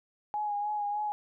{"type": "tone with vibrato", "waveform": "sine", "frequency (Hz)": 830.6, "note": "G#5", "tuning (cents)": 0, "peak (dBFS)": -29, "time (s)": [0.34, 1.12], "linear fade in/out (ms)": 0, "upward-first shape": "sine", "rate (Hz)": 3.3, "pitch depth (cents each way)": 29, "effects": []}